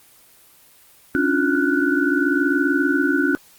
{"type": "tone cluster", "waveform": "sine", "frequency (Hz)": [277.6, 298.1, 352.7, 1425, 1492], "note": ["C#4", "D4", "F4", "F6", "F#6"], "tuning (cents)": [3, 26, 17, 34, 14], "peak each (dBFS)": [-20, -23, -23, -28, -22], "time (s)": [1.15, 3.35], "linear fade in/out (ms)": 0, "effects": ["white hiss -51 dBFS RMS until 3.58 s", "Opus 24 kbps"]}